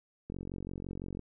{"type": "click train", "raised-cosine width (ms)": 3, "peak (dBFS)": -27, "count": 42, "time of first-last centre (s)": [0.3, 1.193], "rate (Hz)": 45.9, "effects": []}